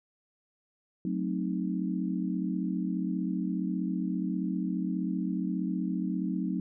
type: chord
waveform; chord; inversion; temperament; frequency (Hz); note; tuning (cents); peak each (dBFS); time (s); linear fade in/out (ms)
sine; F# diminished seventh; none; equal; 185 / 220 / 261.6 / 311.1; F#3 / A3 / C4 / Eb4; 0 / 0 / 0 / 0; -31 / -36 / -35 / -35; 1.05-6.6; 2
effects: none